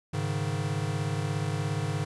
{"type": "chord", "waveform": "square", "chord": "Ab suspended fourth", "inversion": "none", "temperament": "equal", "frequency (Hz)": [103.83, 138.59, 155.56], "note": ["Ab2", "Db3", "Eb3"], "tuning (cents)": [0, 0, 0], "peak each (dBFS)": -33, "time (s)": [0.13, 2.05], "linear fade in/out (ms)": 10, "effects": ["resampled to 24000 Hz", "11-bit"]}